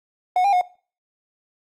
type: tone with pitch steps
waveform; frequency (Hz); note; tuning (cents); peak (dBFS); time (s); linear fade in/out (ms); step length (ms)
triangle; 731 / 802 / 724; F#5 / G5 / F#5; -21 / +39 / -38; -13; 0.36-0.612; 2; 84
effects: noise-tail reverb RT60 0.4 s tail -20 dB re dry + Opus 32 kbps